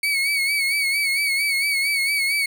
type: tone with vibrato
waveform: 35% pulse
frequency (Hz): 2232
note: C#7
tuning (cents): +11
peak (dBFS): -17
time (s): 0.03-2.46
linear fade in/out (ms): 5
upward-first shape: sine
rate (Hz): 4.4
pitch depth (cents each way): 58
effects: none